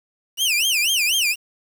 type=tone with vibrato; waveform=sawtooth; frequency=2754 Hz; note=F7; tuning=25 cents flat; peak=-14 dBFS; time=0.37-1.36 s; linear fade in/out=50 ms; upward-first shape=sine; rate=4.1 Hz; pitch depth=270 cents each way; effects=7-bit